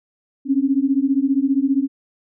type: beating tone pair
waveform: sine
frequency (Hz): 265.5 / 280.5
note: C4 / C#4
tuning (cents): +25 / +21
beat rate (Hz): 15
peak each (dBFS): -18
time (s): 0.45-1.88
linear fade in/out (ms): 50
effects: none